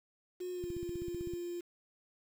sine tone with pitch glide, 361.9 to 348.6 Hz, F#4 to F4, -38 to -3 cents, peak -37 dBFS, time 0.4-1.61 s, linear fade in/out 10 ms, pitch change -65 cents, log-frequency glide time 0.53-0.71 s
click train, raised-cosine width 5 ms, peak -32 dBFS, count 12, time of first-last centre 0.64-1.336 s, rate 15.8 Hz
effects 9-bit

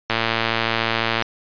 click train, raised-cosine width 0.3 ms, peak -3 dBFS, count 129, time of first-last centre 0.1-1.223 s, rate 114 Hz, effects resampled to 11025 Hz

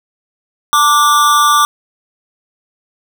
square tone with amplitude modulation, 1174.7 Hz, D6, in tune, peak -5 dBFS, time 0.73-1.65 s, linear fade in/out 0 ms, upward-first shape sine, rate 279 Hz, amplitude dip 70%, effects none

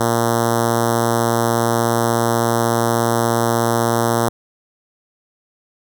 5% pulse tone with notch filter, 116.54 Hz, A#2, in tune, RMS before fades -17 dBFS, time 0-4.29 s, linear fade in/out 5 ms, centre 2600 Hz, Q 0.53, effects none

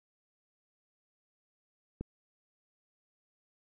click, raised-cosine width 3 ms, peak -24 dBFS, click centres 2.01 s, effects none

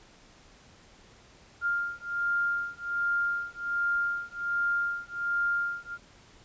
sine beating tone pair, 1400 / 1401.3 Hz, F6 / F6, +4 / +5 cents, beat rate 1.3 Hz, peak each -30 dBFS, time 1.61-5.98 s, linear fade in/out 50 ms, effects pink hiss -56 dBFS RMS until 6.44 s + resampled to 16000 Hz

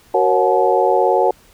sine tone cluster, 374.2 / 471.2 / 550 / 731 / 858 Hz, F#4 / A#4 / C#5 / F#5 / A5, +20 / +19 / -14 / -21 / -44 cents, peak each -18 dBFS, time 0.14-1.31 s, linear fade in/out 5 ms, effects pink hiss -50 dBFS RMS until 1.53 s

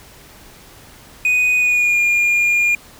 triangle tone with pitch glide, 2487 to 2416 Hz, D#7 to D7, -1 to +48 cents, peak -11 dBFS, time 1.25-2.75 s, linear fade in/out 2 ms, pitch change -51 cents, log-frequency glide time 1.57-1.99 s, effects pink hiss -43 dBFS RMS until 2.99 s

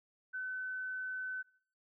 sine tone, 1515 Hz, F#6, 40 cents sharp, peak -37 dBFS, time 0.33-1.43 s, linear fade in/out 20 ms, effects noise-tail reverb RT60 0.5 s tail -20 dB re dry

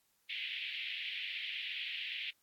white band-pass noise, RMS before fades -41 dBFS, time 0.29-2.31 s, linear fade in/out 10 ms, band 2100 to 3400 Hz, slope 48 dB/octave, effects white hiss -75 dBFS RMS until 2.42 s + AAC 64 kbps

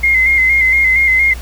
sine tone with vibrato, 2093 Hz, C7, in tune, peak -8 dBFS, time 0.03-1.34 s, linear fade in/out 10 ms, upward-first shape square, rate 4.3 Hz, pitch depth 34 cents each way, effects added 60 Hz sine -24 dBFS peak until 1.41 s + pink hiss -35 dBFS RMS until 1.41 s

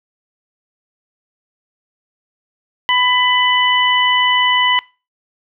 harmonic tone, 997 Hz, B5, 16 cents sharp, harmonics 1 / 2 / 3, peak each -16 / -16 / -16 dBFS, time 2.89-4.79 s, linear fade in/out 0 ms, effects noise-tail reverb RT60 0.3 s tail -22 dB re dry

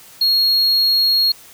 triangle tone, 4295 Hz, C8, 44 cents sharp, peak -11 dBFS, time 0.21-1.32 s, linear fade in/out 5 ms, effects white hiss -43 dBFS RMS until 1.53 s

